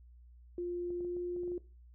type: tone with pitch glide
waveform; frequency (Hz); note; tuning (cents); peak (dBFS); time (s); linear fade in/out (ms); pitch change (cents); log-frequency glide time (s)
sine; 351.1 to 353.3; F4 to F4; +9 to +20; -34; 0.58-1.58; 2; +11; 0.99-1.17
type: clicks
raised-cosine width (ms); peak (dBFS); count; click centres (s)
2; -39; 8; 0.905 / 1.007 / 1.048 / 1.167 / 1.364 / 1.434 / 1.478 / 1.518
effects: noise-tail reverb RT60 0.3 s tail -18 dB re dry + added 60 Hz sine -54 dBFS peak until 1.94 s